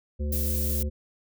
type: harmonic tone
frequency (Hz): 73.42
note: D2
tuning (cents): 0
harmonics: 1 / 3 / 5 / 7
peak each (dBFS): -26 / -36 / -41 / -41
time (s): 0.19-0.9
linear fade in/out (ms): 20
type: noise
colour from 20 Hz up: violet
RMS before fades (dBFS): -31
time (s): 0.32-0.83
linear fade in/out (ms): 5
effects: none